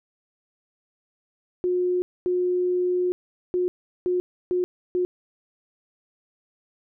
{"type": "tone bursts at uneven times", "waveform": "sine", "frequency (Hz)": 360.3, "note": "F#4", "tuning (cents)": -46, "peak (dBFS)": -20, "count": 6, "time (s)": [[1.64, 2.02], [2.26, 3.12], [3.54, 3.68], [4.06, 4.2], [4.51, 4.64], [4.95, 5.05]], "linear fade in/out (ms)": 0, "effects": []}